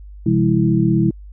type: tone cluster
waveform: sine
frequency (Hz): 129 / 167.6 / 202.7 / 327.3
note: C3 / E3 / G#3 / E4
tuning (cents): -24 / +29 / -42 / -12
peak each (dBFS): -18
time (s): 0.26-1.11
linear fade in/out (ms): 5
effects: added 50 Hz sine -34 dBFS peak until 1.32 s